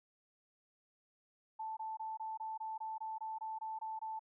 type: tone bursts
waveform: sine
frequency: 880 Hz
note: A5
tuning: in tune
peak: -39 dBFS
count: 13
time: 1.59-4.194 s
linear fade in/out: 10 ms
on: 180 ms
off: 22 ms
effects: none